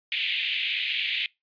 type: band-pass noise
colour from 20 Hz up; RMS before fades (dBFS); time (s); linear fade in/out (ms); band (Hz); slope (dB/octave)
pink; -28; 0.12-1.26; 0; 2200 to 3600; 48
effects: noise-tail reverb RT60 0.2 s tail -24 dB re dry + resampled to 11025 Hz